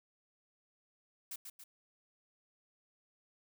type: noise with echo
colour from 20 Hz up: blue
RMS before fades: -43 dBFS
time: 1.31-1.36 s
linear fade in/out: 5 ms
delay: 140 ms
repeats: 2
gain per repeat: -5 dB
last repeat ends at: 1.64 s
effects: none